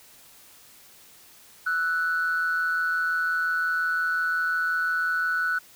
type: tone pair together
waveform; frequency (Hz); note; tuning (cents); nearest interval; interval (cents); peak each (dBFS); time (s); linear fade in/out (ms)
sine; 1318.5 / 1484.2; E6 / F#6; 0 / +5; major second; 205; -29 / -22; 1.66-5.59; 10
effects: tanh soft clip ceiling -18 dBFS + white hiss -52 dBFS RMS until 5.75 s